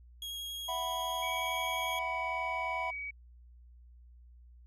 40% pulse tone with vibrato, 3288 Hz, G#7, 18 cents flat, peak -37 dBFS, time 0.22-1.99 s, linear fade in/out 2 ms, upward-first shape sine, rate 11 Hz, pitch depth 10 cents each way
triangle chord, E suspended second, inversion none, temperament just, 659.3 / 741.7 / 988.9 Hz, E5 / F#5 / B5, 0 / +4 / +2 cents, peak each -38 / -38 / -34 dBFS, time 0.68-2.91 s, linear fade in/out 10 ms
sine tone, 2266 Hz, C#7, 37 cents sharp, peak -37 dBFS, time 1.22-3.11 s, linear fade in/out 10 ms
effects added 60 Hz sine -53 dBFS peak until 4.66 s

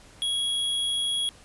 square tone, 3322 Hz, G#7, in tune, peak -25 dBFS, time 0.22-1.29 s, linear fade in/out 0 ms, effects pink hiss -52 dBFS RMS until 1.44 s + resampled to 24000 Hz

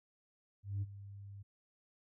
sine tone with ADSR envelope, 99.8 Hz, G2, 32 cents sharp, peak -31 dBFS, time 0.63-1.43 s, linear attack 190 ms, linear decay 33 ms, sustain -16 dB, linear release 13 ms, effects tanh soft clip ceiling -32 dBFS

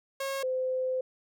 sawtooth / sine tone pair in turn, 544 / 514.8 Hz, C#5 / C5, -33 / -28 cents, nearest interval minor second, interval 95 cents, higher first, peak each -27 dBFS, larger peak neither, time 0.2-0.43 / 0.43-1.01 s, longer second, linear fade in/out 5 ms, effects none

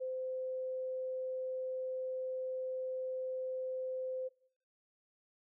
sine tone, 516 Hz, C5, 24 cents flat, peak -36 dBFS, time 0-4.29 s, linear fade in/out 20 ms, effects noise-tail reverb RT60 0.6 s tail -21 dB re dry

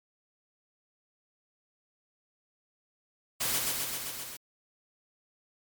white noise with echo, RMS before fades -30 dBFS, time 3.4-3.59 s, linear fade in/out 10 ms, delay 130 ms, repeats 6, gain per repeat -2 dB, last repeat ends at 4.37 s, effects MP3 96 kbps

